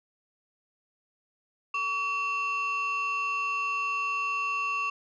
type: tone pair together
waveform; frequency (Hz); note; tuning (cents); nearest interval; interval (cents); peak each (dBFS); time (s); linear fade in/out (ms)
sine; 1135.2 / 2700; C#6 / E7; +41 / +41; octave + minor third; 1500; -28; 1.74-4.9; 5
effects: tanh soft clip ceiling -23 dBFS